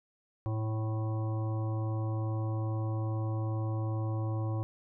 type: harmonic tone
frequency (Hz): 109.7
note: A2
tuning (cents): -5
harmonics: 1 / 3 / 5 / 7 / 9 / 10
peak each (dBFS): -30 / -40 / -44 / -47 / -49 / -50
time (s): 0.46-4.63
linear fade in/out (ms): 0
effects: none